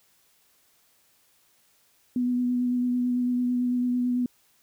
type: tone with vibrato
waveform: sine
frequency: 246.9 Hz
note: B3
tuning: in tune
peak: -22 dBFS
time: 2.16-4.26 s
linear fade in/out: 2 ms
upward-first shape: sine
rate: 9 Hz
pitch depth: 15 cents each way
effects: white hiss -64 dBFS RMS until 4.62 s

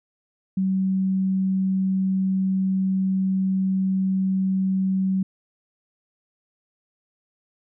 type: tone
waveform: sine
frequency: 190 Hz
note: F#3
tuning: 46 cents sharp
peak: -19 dBFS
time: 0.57-5.23 s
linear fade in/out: 5 ms
effects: none

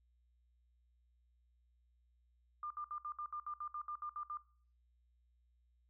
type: tone bursts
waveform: sine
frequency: 1200 Hz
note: D6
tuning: 37 cents sharp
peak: -40 dBFS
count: 13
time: 2.63-4.372 s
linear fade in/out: 2 ms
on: 74 ms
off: 65 ms
effects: noise-tail reverb RT60 0.5 s tail -20 dB re dry + added 60 Hz sine -70 dBFS peak until 5.89 s

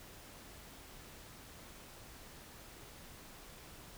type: silence
effects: pink hiss -54 dBFS RMS until 3.97 s

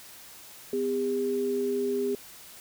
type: tone pair together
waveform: sine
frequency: 252.8 / 402.8 Hz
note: B3 / G4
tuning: +41 / +47 cents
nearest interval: minor sixth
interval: 806 cents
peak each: -32 / -26 dBFS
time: 0.73-2.15 s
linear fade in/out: 2 ms
effects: white hiss -48 dBFS RMS until 2.6 s

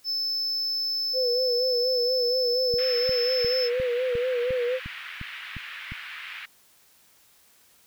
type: tone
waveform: triangle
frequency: 5260 Hz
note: E8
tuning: 5 cents flat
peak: -24 dBFS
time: 0.04-3.7 s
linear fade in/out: 50 ms
type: tone with vibrato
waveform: sine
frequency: 496.2 Hz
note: B4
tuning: 8 cents sharp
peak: -23 dBFS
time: 1.13-4.8 s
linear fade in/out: 50 ms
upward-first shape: sine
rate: 4.2 Hz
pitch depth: 67 cents each way
type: click train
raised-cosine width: 5 ms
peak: -24 dBFS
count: 10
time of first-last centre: 2.74-5.92 s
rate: 2.83 Hz
type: band-pass noise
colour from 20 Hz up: pink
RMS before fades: -39 dBFS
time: 2.78-6.46 s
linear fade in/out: 10 ms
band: 1600 to 2900 Hz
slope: 24 dB/octave
effects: white hiss -59 dBFS RMS until 7.86 s

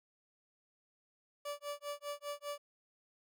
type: tone with tremolo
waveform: 30% pulse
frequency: 580 Hz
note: D5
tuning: 22 cents flat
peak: -35 dBFS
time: 1.45-2.58 s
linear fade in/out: 5 ms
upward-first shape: sine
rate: 5 Hz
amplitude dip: 100%
effects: none

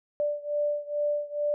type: beating tone pair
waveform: sine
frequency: 587.3 / 589.6 Hz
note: D5 / D5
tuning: 0 / +7 cents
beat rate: 2.3 Hz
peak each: -28 / -30 dBFS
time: 0.2-1.54 s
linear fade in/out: 0 ms
effects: none

